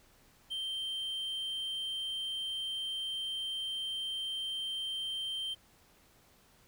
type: tone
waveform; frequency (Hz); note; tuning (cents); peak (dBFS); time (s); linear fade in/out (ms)
triangle; 3136; G7; 0; -33; 0.5-5.55; 20
effects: pink hiss -64 dBFS RMS until 6.67 s